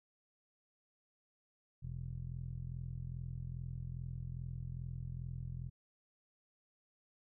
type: tone with low-pass filter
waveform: 15% pulse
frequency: 42.43 Hz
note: F1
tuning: 49 cents flat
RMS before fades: -43 dBFS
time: 1.82-5.7 s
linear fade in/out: 20 ms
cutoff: 130 Hz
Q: 2.8
effects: none